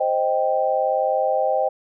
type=chord; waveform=sine; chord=C minor; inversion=none; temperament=equal; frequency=523.3 / 622.3 / 784 Hz; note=C5 / Eb5 / G5; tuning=0 / 0 / 0 cents; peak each=-22 dBFS; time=0-1.69 s; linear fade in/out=10 ms; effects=none